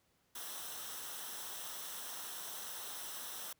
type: noise with comb filter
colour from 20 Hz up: white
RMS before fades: -45 dBFS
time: 0.35-3.53 s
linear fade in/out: 5 ms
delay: 0.43 ms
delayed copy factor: -0.6
effects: pink hiss -75 dBFS RMS until 3.59 s + high-pass 60 Hz 12 dB/octave